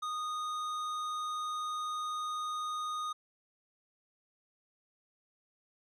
sine tone with tanh clipping, 1236 Hz, D#6, 12 cents flat, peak -36 dBFS, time 0.02-3.13 s, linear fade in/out 10 ms, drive 13 dB, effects none

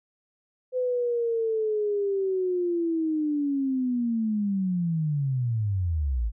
sine linear sweep, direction down, 510 to 50.2 Hz, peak -23 dBFS, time 0.72-6.32 s, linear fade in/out 50 ms, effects none

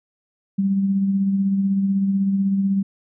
sine tone with tremolo, 195.7 Hz, G3, 3 cents flat, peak -15 dBFS, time 0.58-2.83 s, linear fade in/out 10 ms, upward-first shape sine, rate 16 Hz, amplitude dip 35%, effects none

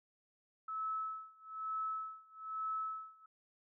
sine tone with tremolo, 1300 Hz, E6, 24 cents flat, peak -35 dBFS, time 0.68-3.26 s, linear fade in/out 5 ms, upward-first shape sine, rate 1.1 Hz, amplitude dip 95%, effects none

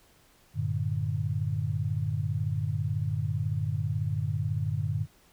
sine tone cluster, 96.3 / 114.4 / 148.6 Hz, G2 / A#2 / D3, -30 / -32 / +21 cents, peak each -31 dBFS, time 0.54-5.07 s, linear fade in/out 50 ms, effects pink hiss -61 dBFS RMS until 5.32 s

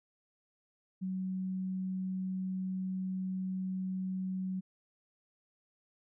sine tone, 187.3 Hz, F#3, 21 cents sharp, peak -33 dBFS, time 1.01-4.61 s, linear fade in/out 20 ms, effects none

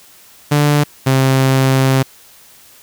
sawtooth tone pair in turn, 146.83 / 132.97 Hz, D3 / C3, 0 / +28 cents, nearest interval major second, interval 172 cents, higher first, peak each -6 dBFS, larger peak neither, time 0.51-0.84 / 1.06-2.03 s, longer second, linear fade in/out 10 ms, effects white hiss -44 dBFS RMS until 2.82 s

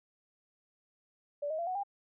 sine tone with pitch steps, 580 / 628.9 / 681.8 / 739.2 / 801.5 Hz, D5 / D#5 / F5 / F#5 / G5, -22 / +18 / -42 / -2 / +38 cents, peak -32 dBFS, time 1.42-1.835 s, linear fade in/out 10 ms, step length 83 ms, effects none

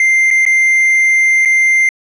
triangle tone with dropouts, 2093 Hz, C7, in tune, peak -6 dBFS, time 0-1.89 s, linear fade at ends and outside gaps 2 ms, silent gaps 0.305-0.31 / 0.453-0.463 / 1.451-1.456 s, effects resampled to 24000 Hz

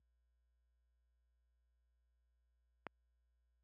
click, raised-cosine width 0.5 ms, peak -27 dBFS, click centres 2.867 s, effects added 60 Hz sine -61 dBFS peak until 3.63 s + high-pass 150 Hz 12 dB/octave

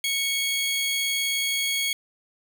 sawtooth tone pair together, 2217 / 3296 Hz, C#7 / G#7, 0 / -14 cents, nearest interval perfect fifth, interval 686 cents, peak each -23 dBFS, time 0.04-1.93 s, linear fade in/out 2 ms, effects none

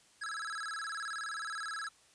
square tone with vibrato, 1477 Hz, F#6, 3 cents flat, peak -38 dBFS, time 0.21-1.89 s, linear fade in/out 10 ms, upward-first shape square, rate 19 Hz, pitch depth 200 cents each way, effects white hiss -64 dBFS RMS until 2.14 s + resampled to 22050 Hz

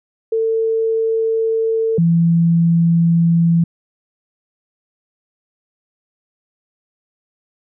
sine tone pair in turn, 448.2 / 167.89 Hz, A4 / E3, +32 / +32 cents, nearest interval octave + perfect fourth, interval 1700 cents, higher first, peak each -14 / -10 dBFS, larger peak second, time 0.32-1.98 / 1.98-3.64 s, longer neither, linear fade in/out 5 ms, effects none

